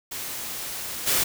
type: noise with level steps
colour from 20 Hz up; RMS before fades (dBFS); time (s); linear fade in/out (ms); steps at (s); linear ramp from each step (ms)
white; -33 / -22; 0.11-1.24; 10; 1.06; 20
effects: none